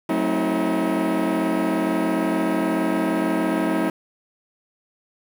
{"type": "chord", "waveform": "sawtooth", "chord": "F# diminished seventh", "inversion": "none", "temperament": "just", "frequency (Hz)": [185, 222, 266.4, 319.7], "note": ["F#3", "A3", "C4", "Eb4"], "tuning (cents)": [0, 16, 31, 47], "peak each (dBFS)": [-23, -23, -22, -18], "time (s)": [0.09, 3.9], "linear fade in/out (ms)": 5, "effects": ["low-pass 2000 Hz 12 dB/octave", "7-bit"]}